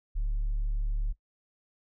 sine tone, 36.34 Hz, D1, 17 cents flat, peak -24 dBFS, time 0.15-1.13 s, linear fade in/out 20 ms, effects noise-tail reverb RT60 0.1 s tail -19 dB re dry + tanh soft clip ceiling -25 dBFS

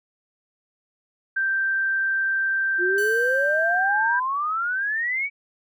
sine tone with pitch glide, 1568 to 1581.6 Hz, G6 to G6, 0 to +15 cents, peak -20 dBFS, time 1.36-4.2 s, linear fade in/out 10 ms, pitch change +15 cents, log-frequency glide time 3.13-3.87 s
sine exponential sweep, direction up, 345.2 to 2300 Hz, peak -22 dBFS, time 2.78-5.3 s, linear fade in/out 50 ms
5% pulse tone with exponential decay, 1500 Hz, F#6, 23 cents sharp, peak -22 dBFS, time 2.98-4.04 s, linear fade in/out 1 ms, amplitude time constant 230 ms
effects none

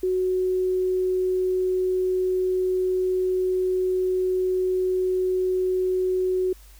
sine tone, 370 Hz, F#4, in tune, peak -20 dBFS, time 0.03-6.53 s, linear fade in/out 5 ms, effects added 50 Hz sine -46 dBFS peak until 6.79 s + white hiss -54 dBFS RMS until 6.79 s

